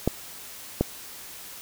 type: clicks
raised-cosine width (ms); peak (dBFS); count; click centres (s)
2; -7; 2; 0.076 / 0.81
effects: white hiss -42 dBFS RMS until 1.61 s

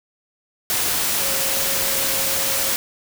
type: tone in noise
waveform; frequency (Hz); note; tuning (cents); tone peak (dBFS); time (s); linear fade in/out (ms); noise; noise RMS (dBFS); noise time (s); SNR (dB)
sine; 543; C#5; -36; -32; 1.21-2.72; 0; white; -21; 0.7-2.76; -14
effects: none

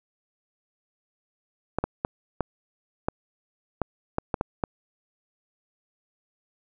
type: clicks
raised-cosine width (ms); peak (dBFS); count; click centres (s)
1; -10; 10; 1.786 / 1.84 / 2.049 / 2.407 / 3.085 / 3.817 / 4.184 / 4.342 / 4.411 / 4.638
effects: none

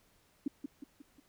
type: tone with echo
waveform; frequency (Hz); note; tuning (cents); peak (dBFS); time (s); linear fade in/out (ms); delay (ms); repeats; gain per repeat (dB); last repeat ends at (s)
sine; 282.1; C#4; +30; -29; 0.46-0.48; 5; 180; 4; -6; 1.2
effects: pink hiss -69 dBFS RMS until 1.28 s

